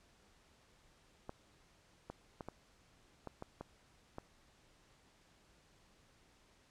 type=clicks; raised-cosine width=1 ms; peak=-30 dBFS; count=8; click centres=1.294 / 2.1 / 2.408 / 2.486 / 3.273 / 3.424 / 3.61 / 4.184 s; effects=pink hiss -68 dBFS RMS until 6.7 s + low-pass 8000 Hz 12 dB/octave